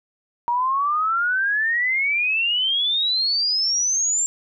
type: exponential sweep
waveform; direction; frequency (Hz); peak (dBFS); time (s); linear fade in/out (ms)
sine; up; 940 to 7459; -18; 0.48-4.26; 0
effects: none